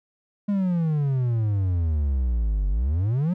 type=exponential two-way sweep; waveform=triangle; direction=down then up; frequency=207.7 to 46.52 to 189.3 Hz; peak=-18 dBFS; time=0.48-3.34 s; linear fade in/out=10 ms; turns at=2.69 s; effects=none